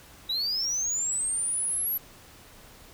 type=linear sweep; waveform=sine; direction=up; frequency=3802 to 11840 Hz; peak=-23 dBFS; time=0.29-1.98 s; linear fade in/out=10 ms; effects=tanh soft clip ceiling -25 dBFS + pink hiss -51 dBFS RMS until 2.93 s